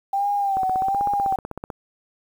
sine tone with vibrato, 782 Hz, G5, 4 cents flat, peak -19 dBFS, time 0.13-1.36 s, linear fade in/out 5 ms, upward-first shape sine, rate 1.3 Hz, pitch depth 71 cents each way
click train, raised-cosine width 1 ms, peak -17 dBFS, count 19, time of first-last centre 0.57-1.702 s, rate 15.9 Hz
effects 8-bit

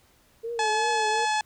sine tone with vibrato, 449.5 Hz, A4, 37 cents sharp, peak -29 dBFS, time 0.43-1.26 s, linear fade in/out 20 ms, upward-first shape triangle, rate 2.7 Hz, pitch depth 100 cents each way
harmonic tone, 856 Hz, A5, 48 cents flat, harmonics 1 / 2 / 3 / 4 / 5 / 6 / 7 / 8 / 9 / 10, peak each -24 / -30 / -34 / -36 / -38 / -40 / -41 / -42 / -43 / -44 dBFS, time 0.59-1.41 s, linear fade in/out 2 ms
click, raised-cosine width 0.5 ms, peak -31 dBFS, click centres 1.192 s
effects pink hiss -61 dBFS RMS until 1.45 s

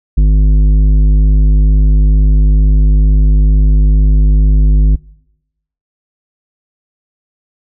sine tone with tanh clipping, 51.1 Hz, G#1, 27 cents flat, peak -6 dBFS, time 0.17-4.96 s, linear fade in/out 10 ms, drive 10 dB, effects noise-tail reverb RT60 0.9 s tail -24 dB re dry

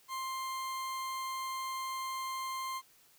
40% pulse tone, 1052 Hz, C6, 9 cents sharp, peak -35 dBFS, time 0.08-2.82 s, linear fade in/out 50 ms, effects white hiss -64 dBFS RMS until 3.18 s

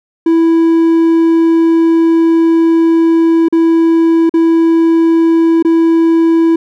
triangle tone with dropouts, 329.6 Hz, E4, in tune, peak -4 dBFS, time 0.26-6.56 s, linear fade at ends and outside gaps 5 ms, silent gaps 3.485-3.525 / 4.295-4.339 / 5.626-5.648 s, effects none

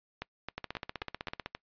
two click trains, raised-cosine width 0.3 ms, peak -20 / -20 dBFS, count 15 / 6, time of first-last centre 0.58-1.461 / 0.22-1.55 s, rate 15.9 / 3.76 Hz, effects noise-tail reverb RT60 0.1 s tail -24 dB re dry + resampled to 11025 Hz

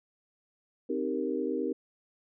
sine chord, C minor seventh, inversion none, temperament equal, 261.6 / 311.1 / 392 / 466.2 Hz, C4 / Eb4 / G4 / Bb4, 0 / 0 / 0 / 0 cents, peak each -34 dBFS, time 0.89-1.73 s, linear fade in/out 10 ms, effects none

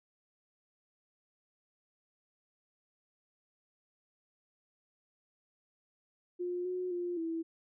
sine tone with pitch steps, 355.6 / 364.3 / 351.7 / 328.5 Hz, F4 / F#4 / F4 / E4, +31 / -27 / +12 / -6 cents, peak -33 dBFS, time 6.39-7.43 s, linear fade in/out 20 ms, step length 260 ms, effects none

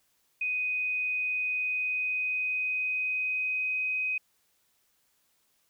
sine tone with pitch glide, 2498 to 2515 Hz, D#7 to D#7, +6 to +18 cents, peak -27 dBFS, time 0.41-4.18 s, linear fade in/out 5 ms, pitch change +12 cents, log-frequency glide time 1.46-3.89 s, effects white hiss -71 dBFS RMS until 5.69 s

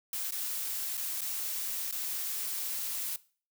blue noise with dropouts, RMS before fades -35 dBFS, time 0.13-3.16 s, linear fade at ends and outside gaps 1 ms, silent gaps 0.308-0.322 / 0.971-0.976 / 1.208-1.216 / 1.911-1.925 s, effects noise-tail reverb RT60 0.4 s tail -19 dB re dry

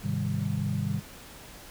sine chord, Ab major seventh, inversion none, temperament equal with one note detuned, 103.83 / 130.81 / 155.56 / 198.85 Hz, Ab2 / C3 / Eb3 / G3, 0 / 0 / 0 / +25 cents, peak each -32 dBFS, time 0.02-1.02 s, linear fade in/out 50 ms, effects pink hiss -47 dBFS RMS until 1.7 s

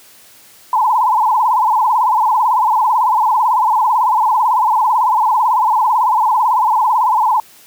sine tone with vibrato, 931 Hz, A#5, 2 cents flat, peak -10 dBFS, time 0.73-7.4 s, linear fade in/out 2 ms, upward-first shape sine, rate 18 Hz, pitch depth 170 cents each way, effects white hiss -44 dBFS RMS until 7.66 s + high-pass 80 Hz 12 dB/octave

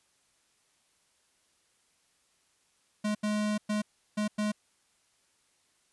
square tone bursts at uneven times, 210.6 Hz, G#3, 24 cents sharp, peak -28 dBFS, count 5, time 3.04-3.15 / 3.23-3.58 / 3.69-3.82 / 4.17-4.28 / 4.38-4.52 s, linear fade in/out 10 ms, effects white hiss -70 dBFS RMS until 5.92 s + resampled to 24000 Hz

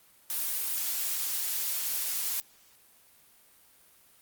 blue noise, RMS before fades -31 dBFS, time 0.3-2.4 s, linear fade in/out 0 ms, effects white hiss -60 dBFS RMS until 4.21 s + Opus 32 kbps

